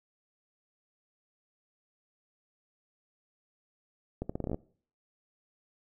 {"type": "accelerating click train", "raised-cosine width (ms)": 2, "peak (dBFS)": -20, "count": 10, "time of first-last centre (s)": [4.22, 4.545], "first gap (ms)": 75, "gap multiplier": 0.8, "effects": ["noise-tail reverb RT60 0.5 s tail -22 dB re dry"]}